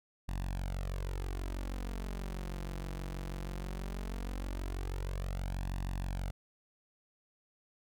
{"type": "tone with flanger", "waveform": "sawtooth", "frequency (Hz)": 46.25, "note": "F#1", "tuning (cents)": 0, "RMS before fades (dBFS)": -38, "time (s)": [0.28, 6.31], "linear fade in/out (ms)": 10, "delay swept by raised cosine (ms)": [1.1, 6.1], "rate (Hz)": 0.18, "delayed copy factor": 0.75, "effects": []}